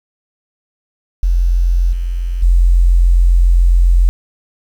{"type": "tone with level steps", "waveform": "sine", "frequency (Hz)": 43.65, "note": "F1", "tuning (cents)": 0, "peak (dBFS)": [-9, -15, -6], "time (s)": [1.23, 4.09], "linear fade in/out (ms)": 0, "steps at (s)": [1.92, 2.42], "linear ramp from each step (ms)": 10, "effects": ["7-bit"]}